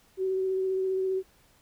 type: tone with vibrato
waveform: sine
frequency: 378.5 Hz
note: F#4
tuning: 39 cents sharp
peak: -25 dBFS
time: 0.17-1.23 s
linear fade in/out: 50 ms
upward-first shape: sine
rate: 15 Hz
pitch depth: 14 cents each way
effects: pink hiss -62 dBFS RMS until 1.61 s